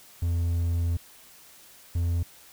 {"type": "tone pair in turn", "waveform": "triangle", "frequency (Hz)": [85.1, 85.46], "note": ["F2", "F2"], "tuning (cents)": [-44, -37], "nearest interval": "unison", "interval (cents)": 7, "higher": "second", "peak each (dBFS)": -21, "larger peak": "neither", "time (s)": [[0.22, 0.97], [1.95, 2.23]], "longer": "first", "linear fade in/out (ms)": 5, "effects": ["white hiss -52 dBFS RMS until 2.52 s"]}